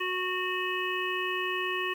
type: harmonic tone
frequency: 367.1 Hz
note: F#4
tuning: 14 cents flat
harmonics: 1 / 3 / 5 / 7 / 8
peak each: -34 / -34 / -34 / -35 / -37 dBFS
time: 0-1.94 s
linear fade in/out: 10 ms
effects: 9-bit